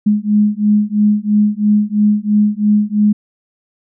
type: beating tone pair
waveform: sine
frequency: 207.7 / 210.7 Hz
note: G#3 / G#3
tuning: 0 / +25 cents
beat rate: 3 Hz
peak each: -13 dBFS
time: 0.06-3.13 s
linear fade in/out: 10 ms
effects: none